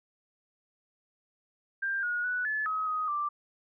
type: tone with pitch steps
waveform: sine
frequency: 1588 / 1445 / 1480 / 1726 / 1272 / 1253 / 1177 Hz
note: G6 / F#6 / F#6 / A6 / D#6 / D#6 / D6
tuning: +22 / -41 / 0 / -34 / +38 / +12 / +3 cents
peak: -28 dBFS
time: 1.82-3.29 s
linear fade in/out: 10 ms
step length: 210 ms
effects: none